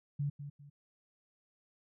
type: tone with echo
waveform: sine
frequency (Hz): 143.4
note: D3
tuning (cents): -41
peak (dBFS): -31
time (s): 0.19-0.3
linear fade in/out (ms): 10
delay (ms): 200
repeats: 2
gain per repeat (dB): -10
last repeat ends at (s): 0.7
effects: none